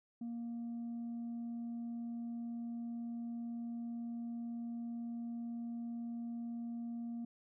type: tone with tanh clipping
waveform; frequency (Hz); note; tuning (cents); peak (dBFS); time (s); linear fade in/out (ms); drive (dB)
sine; 234.5; A#3; +11; -40; 0.21-7.25; 5; 1
effects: none